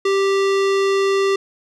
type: tone with low-pass filter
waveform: square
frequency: 392 Hz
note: G4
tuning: in tune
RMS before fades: -17 dBFS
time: 0.05-1.36 s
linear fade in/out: 5 ms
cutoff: 5300 Hz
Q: 0.82
effects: none